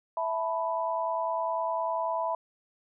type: chord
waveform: sine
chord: E suspended fourth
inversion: none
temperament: just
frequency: 659.3 / 879 / 988.9 Hz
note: E5 / A5 / B5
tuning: 0 / -2 / +2 cents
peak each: -31 / -35 / -30 dBFS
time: 0.17-2.35 s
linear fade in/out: 2 ms
effects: none